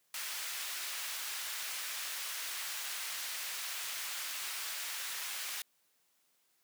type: high-pass noise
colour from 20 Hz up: pink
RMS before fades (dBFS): -40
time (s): 0.14-5.62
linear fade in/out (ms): 2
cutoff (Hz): 1700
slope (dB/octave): 12
effects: white hiss -74 dBFS RMS until 6.63 s + high-pass 150 Hz 12 dB/octave